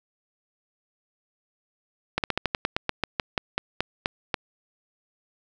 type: slowing click train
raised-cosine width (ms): 0.3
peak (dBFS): -7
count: 16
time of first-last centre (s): 2.18-4.342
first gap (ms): 58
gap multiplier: 1.12
effects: none